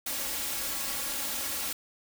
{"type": "noise with comb filter", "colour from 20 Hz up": "white", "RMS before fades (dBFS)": -33, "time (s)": [0.06, 1.73], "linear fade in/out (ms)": 5, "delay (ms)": 3.6, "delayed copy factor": 0.7, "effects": []}